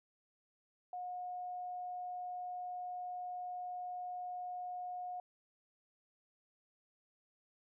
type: tone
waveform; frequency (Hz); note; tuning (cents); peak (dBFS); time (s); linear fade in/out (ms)
sine; 722; F#5; -43; -40; 0.93-5.2; 2
effects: none